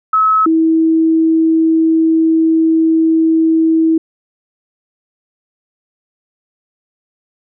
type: tone pair in turn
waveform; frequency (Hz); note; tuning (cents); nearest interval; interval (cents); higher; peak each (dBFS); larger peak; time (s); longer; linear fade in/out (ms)
sine; 1290 / 323.1; E6 / E4; -38 / -35; 2 octaves; 2397; first; -8; neither; 0.13-0.46 / 0.46-3.98; second; 5
effects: none